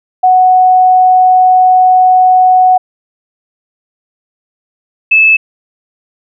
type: tone pair in turn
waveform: sine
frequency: 740 / 2614 Hz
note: F#5 / E7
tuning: 0 / -15 cents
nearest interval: octave + minor seventh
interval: 2185 cents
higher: second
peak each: -3 dBFS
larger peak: neither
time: 0.23-2.78 / 5.11-5.37 s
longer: first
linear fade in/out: 10 ms
effects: none